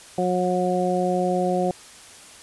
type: harmonic tone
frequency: 181.2 Hz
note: F#3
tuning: 36 cents flat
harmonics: 1 / 2 / 3 / 4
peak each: -25 / -25 / -25 / -25 dBFS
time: 0.18-1.71 s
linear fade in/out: 2 ms
effects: white hiss -45 dBFS RMS until 2.42 s + resampled to 24000 Hz